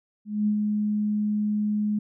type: tone with ADSR envelope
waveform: sine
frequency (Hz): 210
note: G#3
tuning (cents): +19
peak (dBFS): -19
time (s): 0.25-1.99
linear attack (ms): 220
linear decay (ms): 84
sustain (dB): -3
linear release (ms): 6
effects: none